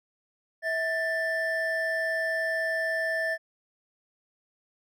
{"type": "tone pair together", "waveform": "triangle", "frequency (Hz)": [649, 1771], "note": ["E5", "A6"], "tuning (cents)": [-27, 11], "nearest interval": "octave + perfect fourth", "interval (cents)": 1738, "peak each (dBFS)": [-28, -26], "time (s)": [0.62, 3.38], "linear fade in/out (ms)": 50, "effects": []}